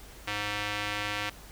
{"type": "tone with band-pass filter", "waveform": "square", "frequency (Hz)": 103.83, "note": "G#2", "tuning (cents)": 0, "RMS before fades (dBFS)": -33, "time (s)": [0.27, 1.3], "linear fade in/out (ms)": 10, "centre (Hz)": 2400, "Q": 1.2, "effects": ["added 50 Hz sine -51 dBFS peak until 1.51 s", "pink hiss -50 dBFS RMS until 1.51 s"]}